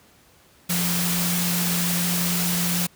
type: tone in noise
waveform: sine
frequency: 175.3 Hz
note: F3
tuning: 7 cents sharp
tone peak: -24 dBFS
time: 0.69-2.87 s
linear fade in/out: 10 ms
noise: white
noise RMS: -25 dBFS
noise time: 0.69-2.87 s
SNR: -2 dB
effects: pink hiss -55 dBFS RMS until 2.95 s + high-pass 60 Hz 12 dB/octave